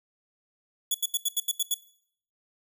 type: tone bursts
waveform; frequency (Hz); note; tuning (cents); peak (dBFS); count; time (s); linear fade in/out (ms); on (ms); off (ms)
10% pulse; 3399; G#7; +39; -16; 8; 0.91-1.743; 5; 35; 79
effects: noise-tail reverb RT60 0.6 s tail -18 dB re dry